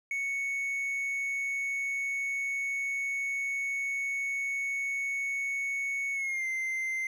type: tone with pitch glide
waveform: triangle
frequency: 2217 to 2081 Hz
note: C#7 to C7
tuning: 0 to -10 cents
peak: -28 dBFS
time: 0.11-7.07 s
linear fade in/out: 2 ms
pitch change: -110 cents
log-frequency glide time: 6.13-6.47 s
effects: none